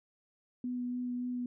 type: tone with vibrato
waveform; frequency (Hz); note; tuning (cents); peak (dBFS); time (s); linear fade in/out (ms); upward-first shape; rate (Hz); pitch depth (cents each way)
sine; 246.9; B3; 0; -33; 0.64-1.46; 2; sine; 3.5; 11
effects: none